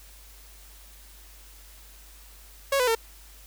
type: tone with pitch steps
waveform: sawtooth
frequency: 552 / 500.4 / 453.6 Hz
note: C#5 / B4 / A#4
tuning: -7 / +23 / -47 cents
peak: -17 dBFS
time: 2.72-2.951 s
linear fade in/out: 5 ms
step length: 77 ms
effects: added 50 Hz sine -49 dBFS peak until 3.46 s + white hiss -52 dBFS RMS until 3.46 s